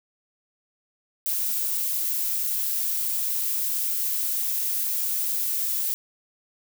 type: noise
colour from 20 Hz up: violet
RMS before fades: -26 dBFS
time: 1.26-5.94 s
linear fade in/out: 0 ms
effects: none